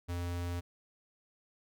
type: tone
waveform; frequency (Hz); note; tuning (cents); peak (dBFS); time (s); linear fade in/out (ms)
square; 87.31; F2; 0; -35; 0.08-0.61; 20
effects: none